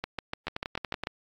two click trains, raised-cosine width 0.3 ms, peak -16 / -15 dBFS, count 7 / 8, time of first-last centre 0.47-1.036 / 0.04-1.071 s, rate 10.6 / 6.79 Hz, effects AAC 48 kbps

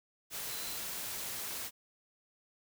sine tone in noise, 4045 Hz, B7, 41 cents sharp, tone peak -47 dBFS, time 0.48-0.8 s, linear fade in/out 50 ms, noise white, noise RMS -40 dBFS, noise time 0.3-1.71 s, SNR -10 dB, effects none

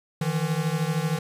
square beating tone pair, 152.7 / 165.7 Hz, D#3 / E3, -32 / +9 cents, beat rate 13 Hz, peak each -27 dBFS, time 0.21-1.19 s, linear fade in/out 5 ms, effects resampled to 32000 Hz + 9-bit

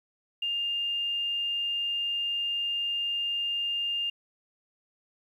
sine tone, 2808 Hz, F7, 9 cents sharp, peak -27 dBFS, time 0.42-4.1 s, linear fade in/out 5 ms, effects 10-bit

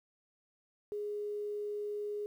sine tone, 415.3 Hz, G#4, in tune, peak -35 dBFS, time 0.92-2.26 s, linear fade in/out 0 ms, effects 11-bit

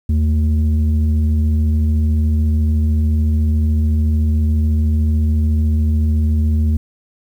sine tone pair together, 79 / 223.2 Hz, D#2 / A3, +27 / +25 cents, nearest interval octave + tritone, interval 1798 cents, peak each -11 / -20 dBFS, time 0.09-6.77 s, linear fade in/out 5 ms, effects tanh soft clip ceiling -8 dBFS + 8-bit

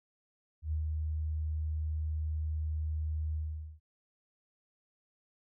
sine tone with ADSR envelope, 77.6 Hz, D#2, 4 cents flat, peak -29 dBFS, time 0.62-3.8 s, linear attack 100 ms, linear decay 110 ms, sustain -2 dB, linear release 450 ms, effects none

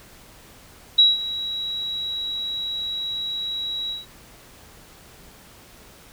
sine tone with ADSR envelope, 3878 Hz, B7, 32 cents flat, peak -9 dBFS, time 0.98-4.06 s, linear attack 10 ms, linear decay 180 ms, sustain -16 dB, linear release 160 ms, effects pink hiss -48 dBFS RMS until 6.12 s

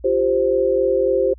sine chord, F suspended second, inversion none, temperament just, 349.2 / 392.9 / 523.8 Hz, F4 / G4 / C5, 0 / +4 / +2 cents, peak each -23 / -19 / -17 dBFS, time 0.04-1.34 s, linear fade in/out 10 ms, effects added 60 Hz sine -39 dBFS peak until 1.38 s

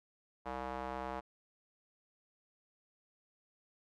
square tone with band-pass filter, 64.7 Hz, C2, 19 cents flat, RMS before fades -41 dBFS, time 0.45-1.21 s, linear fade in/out 20 ms, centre 860 Hz, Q 1.7, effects none

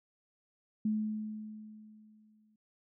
sine tone with exponential decay, 214.8 Hz, A3, 41 cents flat, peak -27 dBFS, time 0.85-2.56 s, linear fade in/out 5 ms, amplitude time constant 370 ms, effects none

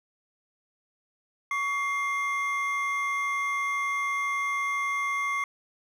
triangle tone pair together, 1126 / 2112 Hz, C#6 / C7, +27 / +16 cents, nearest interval major seventh, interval 1089 cents, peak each -27 dBFS, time 1.51-5.44 s, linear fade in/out 2 ms, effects none

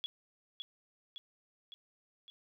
sine tone with echo, 3366 Hz, G#7, 23 cents sharp, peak -35 dBFS, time 0.04-0.06 s, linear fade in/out 0 ms, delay 560 ms, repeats 4, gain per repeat -4 dB, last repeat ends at 2.3 s, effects none

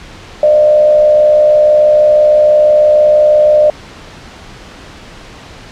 sine tone with frequency modulation, 604 Hz, D5, 48 cents sharp, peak -4 dBFS, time 0.43-3.7 s, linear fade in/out 2 ms, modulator 66.1 Hz, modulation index 0.35, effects pink hiss -33 dBFS RMS until 5.71 s + low-pass 5000 Hz 12 dB/octave

